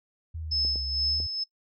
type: exponential two-way sweep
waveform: sine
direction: down then up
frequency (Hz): 82.41 to 68.1 to 80.5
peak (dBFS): -33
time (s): 0.34-1.27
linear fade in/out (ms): 10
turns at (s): 0.84
type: tone with tremolo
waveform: sine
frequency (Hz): 5220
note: E8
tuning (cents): -18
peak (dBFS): -23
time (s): 0.51-1.44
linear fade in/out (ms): 10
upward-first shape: sine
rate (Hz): 2.2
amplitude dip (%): 60
type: clicks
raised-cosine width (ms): 2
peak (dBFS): -28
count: 3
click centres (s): 0.65 / 0.758 / 1.202
effects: noise-tail reverb RT60 0.1 s tail -18 dB re dry